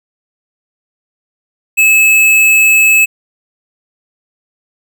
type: tone with hard clipping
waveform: sine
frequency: 2596 Hz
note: E7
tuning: 27 cents flat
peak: -6 dBFS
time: 1.77-3.06 s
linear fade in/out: 20 ms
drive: 17 dB
effects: none